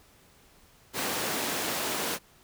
pink high-pass noise, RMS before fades -31 dBFS, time 0.93-2.19 s, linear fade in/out 50 ms, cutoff 260 Hz, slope 12 dB/octave, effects pink hiss -59 dBFS RMS until 2.43 s

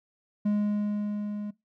triangle tone with level ramp, 207.7 Hz, G#3, in tune, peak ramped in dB -20 to -30 dBFS, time 0.45-1.51 s, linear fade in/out 10 ms, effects noise-tail reverb RT60 0.2 s tail -21 dB re dry

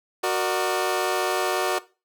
20% pulse chord, Gb augmented, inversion none, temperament equal with one note detuned, 370 / 466.2 / 597.9 Hz, Gb4 / Bb4 / D5, 0 / 0 / +31 cents, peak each -19 / -24 / -23 dBFS, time 0.23-1.79 s, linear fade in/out 10 ms, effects noise-tail reverb RT60 0.3 s tail -18 dB re dry

